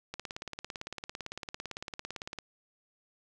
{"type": "click train", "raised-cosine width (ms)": 0.2, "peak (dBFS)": -21, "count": 41, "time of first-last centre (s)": [0.14, 2.387], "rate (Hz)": 17.8, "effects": []}